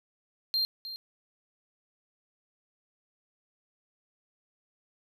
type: tone with echo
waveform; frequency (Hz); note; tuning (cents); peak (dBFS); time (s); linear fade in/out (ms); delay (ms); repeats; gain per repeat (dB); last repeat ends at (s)
triangle; 4186; C8; 0; -24; 0.54-0.65; 0; 310; 1; -12; 0.96
effects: none